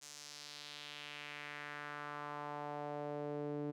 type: tone with band-pass filter sweep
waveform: sawtooth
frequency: 146.83 Hz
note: D3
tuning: in tune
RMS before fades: -45 dBFS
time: 0.01-3.72 s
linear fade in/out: 20 ms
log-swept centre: 6800 to 350 Hz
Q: 2
effects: none